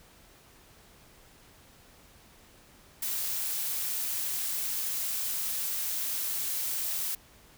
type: noise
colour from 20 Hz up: blue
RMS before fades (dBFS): -32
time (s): 3.02-7.15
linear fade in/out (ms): 5
effects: pink hiss -57 dBFS RMS until 7.57 s